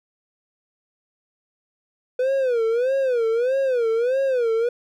triangle tone with vibrato, 493.9 Hz, B4, in tune, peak -16 dBFS, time 2.19-4.69 s, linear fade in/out 5 ms, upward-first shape sine, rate 1.6 Hz, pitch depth 170 cents each way, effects none

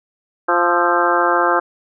harmonic tone with a mistuned harmonic, 174.61 Hz, F3, in tune, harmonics 2 / 3 / 4 / 5 / 6 / 7 / 8 / 9, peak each -21 / -21 / -21 / -21 / -21 / -21 / -21 / -21 dBFS, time 0.48-1.6 s, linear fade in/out 10 ms, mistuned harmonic 8, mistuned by -68 cents, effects none

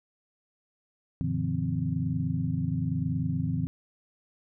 sine tone cluster, 92.5 / 118.9 / 148.1 / 169.1 / 258.2 Hz, F#2 / A#2 / D3 / E3 / C4, 0 / +35 / +15 / +44 / -23 cents, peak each -35 / -33 / -31 / -31 / -34 dBFS, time 1.21-3.67 s, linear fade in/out 0 ms, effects none

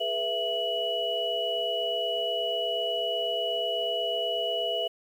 sine tone cluster, 418.4 / 486.6 / 664 / 2939 Hz, G#4 / B4 / E5 / F#7, +13 / -26 / +12 / -12 cents, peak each -36 / -34 / -30 / -30 dBFS, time 0-4.88 s, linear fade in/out 10 ms, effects 9-bit

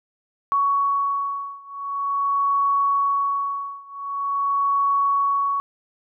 sine beating tone pair, 1118 / 1118.45 Hz, C#6 / C#6, +14 / +15 cents, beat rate 0.45 Hz, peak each -22 / -23 dBFS, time 0.52-5.6 s, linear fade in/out 0 ms, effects none

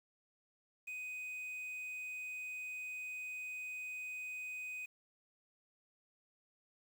triangle tone with quantisation, 2500 Hz, D#7, 8 cents sharp, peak -40 dBFS, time 0.87-4.86 s, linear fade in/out 10 ms, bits 10, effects none

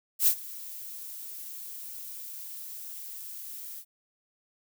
violet noise with ADSR envelope, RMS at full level -20 dBFS, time 0.19-3.85 s, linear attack 81 ms, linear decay 74 ms, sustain -21 dB, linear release 69 ms, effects none

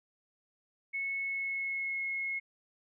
sine tone with pitch glide, 2198 to 2170 Hz, C#7 to C#7, -15 to -37 cents, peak -32 dBFS, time 0.93-2.4 s, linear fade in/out 20 ms, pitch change -22 cents, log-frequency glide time 1.18-2.03 s, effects none

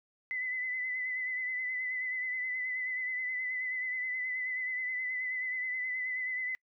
sine tone with vibrato, 2017 Hz, B6, 36 cents sharp, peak -32 dBFS, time 0.31-6.55 s, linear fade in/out 0 ms, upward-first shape sine, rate 9.4 Hz, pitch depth 32 cents each way, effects noise-tail reverb RT60 0.1 s tail -26 dB re dry

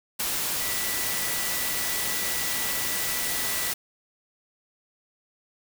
sine tone in noise, 1964 Hz, B6, 10 cents flat, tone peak -36 dBFS, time 0.6-3.72 s, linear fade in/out 10 ms, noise white, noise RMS -28 dBFS, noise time 0.19-3.74 s, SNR -11 dB, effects none

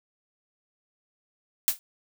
blue noise with exponential decay, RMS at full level -18 dBFS, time 1.68-1.79 s, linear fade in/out 0 ms, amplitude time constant 23 ms, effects none

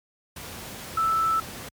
sine tone in noise, 1318.5 Hz, E6, in tune, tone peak -20 dBFS, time 0.97-1.4 s, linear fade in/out 5 ms, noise pink, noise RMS -38 dBFS, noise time 0.36-1.69 s, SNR +15 dB, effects high-pass 60 Hz 12 dB/octave + MP3 96 kbps

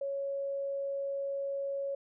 sine tone, 554.4 Hz, C#5, in tune, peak -32 dBFS, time 0.01-1.95 s, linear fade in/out 5 ms, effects none

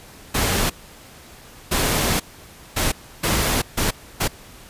pink noise bursts at uneven times, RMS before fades -20 dBFS, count 6, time 0.34-0.7 / 1.71-2.2 / 2.76-2.92 / 3.23-3.62 / 3.77-3.91 / 4.2-4.28 s, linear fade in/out 10 ms, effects pink hiss -44 dBFS RMS until 4.69 s + resampled to 32000 Hz

